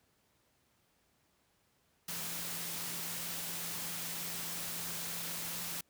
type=tone in noise; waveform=sine; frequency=170 Hz; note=F3; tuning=46 cents flat; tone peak=-51 dBFS; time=2.08-5.81 s; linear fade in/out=5 ms; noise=white; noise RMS=-40 dBFS; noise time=2.08-5.81 s; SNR=-14 dB; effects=pink hiss -73 dBFS RMS until 5.89 s + high-pass 60 Hz 12 dB/octave